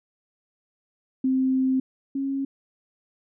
sine tone pair in turn, 261.6 / 273 Hz, C4 / C#4, 0 / -26 cents, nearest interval minor second, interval 74 cents, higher second, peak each -19 / -24 dBFS, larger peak first, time 1.24-1.8 / 2.15-2.45 s, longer first, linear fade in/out 5 ms, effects none

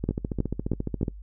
two click trains, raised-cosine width 3 ms, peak -11 / -15 dBFS, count 4 / 16, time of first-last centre 0.09-1.03 / 0.04-1.082 s, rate 3.19 / 14.4 Hz, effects noise-tail reverb RT60 0.1 s tail -23 dB re dry + added 50 Hz sine -39 dBFS peak until 1.22 s

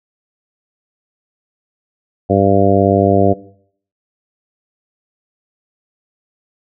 harmonic tone, 98.5 Hz, G2, 9 cents sharp, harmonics 1 / 2 / 3 / 4 / 5 / 6 / 7, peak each -17 / -17 / -17 / -17 / -17 / -17 / -17 dBFS, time 2.29-3.34 s, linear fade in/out 20 ms, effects noise-tail reverb RT60 0.6 s tail -18 dB re dry

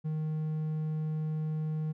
triangle tone, 155.56 Hz, D#3, in tune, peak -28 dBFS, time 0.04-1.93 s, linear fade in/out 20 ms, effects none

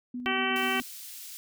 sine tone with tremolo, 246.9 Hz, B3, in tune, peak -32 dBFS, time 0.14-0.82 s, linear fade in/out 5 ms, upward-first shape square, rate 8.2 Hz, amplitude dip 30%
harmonic tone, 383.3 Hz, G4, 39 cents flat, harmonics 1 / 2 / 3 / 4 / 5 / 6 / 7 / 8, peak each -34 / -34 / -34 / -34 / -34 / -34 / -34 / -34 dBFS, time 0.26-0.8 s, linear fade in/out 0 ms
white high-pass noise, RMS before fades -43 dBFS, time 0.56-1.37 s, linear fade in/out 0 ms, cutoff 3000 Hz, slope 12 dB/octave
effects none

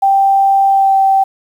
sine tone with pitch glide, 784 to 776.3 Hz, G5 to G5, 0 to -17 cents, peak -7 dBFS, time 0.02-1.24 s, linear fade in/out 10 ms, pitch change -17 cents, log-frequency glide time 0.69-0.98 s, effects 7-bit

